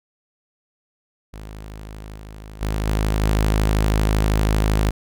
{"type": "tone with level steps", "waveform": "sawtooth", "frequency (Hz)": 52.7, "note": "G#1", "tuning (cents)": 26, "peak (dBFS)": [-30, -32, -17, -14, -12], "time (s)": [1.33, 4.91], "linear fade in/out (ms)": 10, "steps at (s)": [2.16, 2.61, 2.87, 3.22], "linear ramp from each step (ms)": 5, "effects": []}